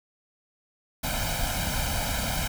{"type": "noise with comb filter", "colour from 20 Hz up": "pink", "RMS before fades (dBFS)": -28, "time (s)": [1.03, 2.48], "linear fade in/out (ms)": 10, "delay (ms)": 1.3, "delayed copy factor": 0.95, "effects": []}